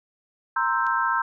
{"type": "chord", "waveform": "sine", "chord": "C dominant seventh", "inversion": "third", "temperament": "equal", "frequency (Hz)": [932.3, 1046.5, 1318.5, 1568], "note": ["Bb5", "C6", "E6", "G6"], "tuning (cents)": [0, 0, 0, 0], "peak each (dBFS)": -26, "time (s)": [0.56, 1.22], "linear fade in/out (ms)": 5}
{"type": "click", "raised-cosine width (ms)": 0.2, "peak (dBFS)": -27, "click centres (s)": 0.867}
{"effects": []}